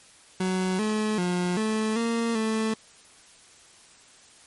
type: tone with pitch steps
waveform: 30% pulse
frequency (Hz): 186 / 214.7 / 178.5 / 217.7 / 231.2 / 220.3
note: F#3 / A3 / F3 / A3 / A#3 / A3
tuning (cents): +9 / -42 / +38 / -18 / -14 / +2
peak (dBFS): -21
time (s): 0.4-2.74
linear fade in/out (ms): 5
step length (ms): 390
effects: white hiss -53 dBFS RMS until 4.46 s + MP3 48 kbps